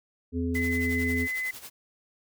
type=harmonic tone; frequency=85 Hz; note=F2; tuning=46 cents flat; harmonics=1 / 3 / 5; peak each=-30 / -28 / -35 dBFS; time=0.32-1.28 s; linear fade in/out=50 ms
type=noise with tremolo; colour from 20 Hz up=white; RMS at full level=-41 dBFS; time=0.54-1.7 s; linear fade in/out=10 ms; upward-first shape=sine; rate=11 Hz; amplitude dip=70%
type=tone; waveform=sine; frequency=2027 Hz; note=B6; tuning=45 cents sharp; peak=-28 dBFS; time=0.55-1.51 s; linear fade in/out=5 ms
effects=none